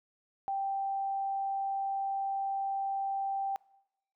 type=tone; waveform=sine; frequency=784 Hz; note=G5; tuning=in tune; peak=-30 dBFS; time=0.48-3.56 s; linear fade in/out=0 ms; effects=noise-tail reverb RT60 0.9 s tail -23 dB re dry